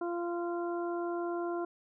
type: harmonic tone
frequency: 345.4 Hz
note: F4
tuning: 19 cents flat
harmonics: 1 / 2 / 3 / 4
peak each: -33 / -39 / -43 / -45 dBFS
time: 0.01-1.65 s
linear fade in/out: 5 ms
effects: none